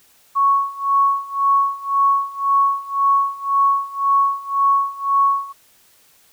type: tone with tremolo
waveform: sine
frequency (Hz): 1108.7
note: C#6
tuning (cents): 0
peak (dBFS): -11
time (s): 0.35-5.53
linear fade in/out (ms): 20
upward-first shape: sine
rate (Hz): 1.9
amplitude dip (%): 90
effects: white hiss -54 dBFS RMS until 6.32 s